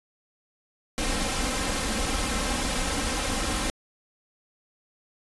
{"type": "noise with comb filter", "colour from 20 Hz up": "pink", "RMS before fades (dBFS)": -27, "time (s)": [0.98, 3.7], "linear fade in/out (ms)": 0, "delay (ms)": 3.8, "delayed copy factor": 0.65, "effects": ["resampled to 24000 Hz"]}